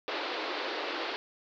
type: band-pass noise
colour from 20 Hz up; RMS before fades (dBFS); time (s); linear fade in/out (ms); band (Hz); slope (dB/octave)
pink; -35; 0.08-1.16; 0; 310 to 4600; 48
effects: none